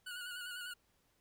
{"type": "tone with vibrato", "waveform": "25% pulse", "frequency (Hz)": 1455, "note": "F#6", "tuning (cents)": -29, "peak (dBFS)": -39, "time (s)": [0.06, 0.74], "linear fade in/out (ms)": 10, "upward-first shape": "square", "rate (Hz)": 10, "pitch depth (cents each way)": 37, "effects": ["pink hiss -75 dBFS RMS until 1.2 s"]}